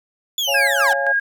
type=linear sweep; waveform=35% pulse; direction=down; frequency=3490 to 722 Hz; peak=-17 dBFS; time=0.38-0.93 s; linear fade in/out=2 ms
type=chord; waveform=sine; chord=Db major; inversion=none; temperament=just; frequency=554.4 / 693 / 831.5 Hz; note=Db5 / F5 / Ab5; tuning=0 / -14 / +2 cents; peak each=-22 / -26 / -26 dBFS; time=0.47-1.13 s; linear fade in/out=20 ms
type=tone with tremolo; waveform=sine; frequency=1629 Hz; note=G#6; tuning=34 cents flat; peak=-15 dBFS; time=0.54-1.2 s; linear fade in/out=10 ms; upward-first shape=square; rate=3.8 Hz; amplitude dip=55%
effects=none